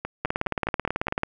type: two click trains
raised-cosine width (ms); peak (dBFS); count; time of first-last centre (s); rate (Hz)
0.5; -14 / -9; 6 / 19; 0.05-1.083 / 0.25-1.234; 4.84 / 18.3
effects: none